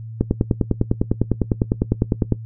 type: click train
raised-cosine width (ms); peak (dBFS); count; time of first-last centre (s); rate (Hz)
3; -3; 22; 0.21-2.323; 9.94
effects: noise-tail reverb RT60 0.1 s tail -17 dB re dry + added 112 Hz sine -30 dBFS peak until 2.45 s